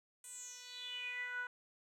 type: tone with band-pass filter sweep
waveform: 10% pulse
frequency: 493.9 Hz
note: B4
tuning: in tune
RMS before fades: -45 dBFS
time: 0.24-1.47 s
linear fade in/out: 2 ms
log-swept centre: 9300 to 1300 Hz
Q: 6.9
effects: none